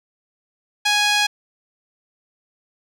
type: tone with band-pass filter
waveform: sawtooth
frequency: 830.6 Hz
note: G#5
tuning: in tune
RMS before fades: -18 dBFS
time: 0.85-1.27 s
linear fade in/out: 10 ms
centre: 3500 Hz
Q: 1
effects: none